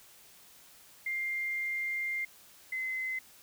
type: tone pair in turn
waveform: sine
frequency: 2100 / 2051 Hz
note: C7 / C7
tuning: +6 / -35 cents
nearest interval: unison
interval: 41 cents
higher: first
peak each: -31 / -32 dBFS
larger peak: first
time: 1.06-2.25 / 2.72-3.19 s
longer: first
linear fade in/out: 5 ms
effects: white hiss -57 dBFS RMS until 3.42 s